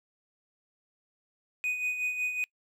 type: tone with tremolo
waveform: triangle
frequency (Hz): 2489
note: D#7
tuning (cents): 0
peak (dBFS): -25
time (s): 1.64-2.44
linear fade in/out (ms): 0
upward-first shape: sine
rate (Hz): 5.4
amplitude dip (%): 55
effects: noise-tail reverb RT60 0.1 s tail -26 dB re dry